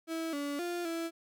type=tone with pitch steps; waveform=35% pulse; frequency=326.2 / 286.3 / 348.9 / 331.7 Hz; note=E4 / D4 / F4 / E4; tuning=-18 / -44 / -2 / +11 cents; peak=-32 dBFS; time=0.07-1.11 s; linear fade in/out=50 ms; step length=260 ms; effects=none